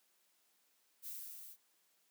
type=noise with level ramp; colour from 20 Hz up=violet; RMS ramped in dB=-44 to -55 dBFS; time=1.02-1.57 s; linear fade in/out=50 ms; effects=white hiss -75 dBFS RMS until 2.1 s + high-pass 200 Hz 12 dB/octave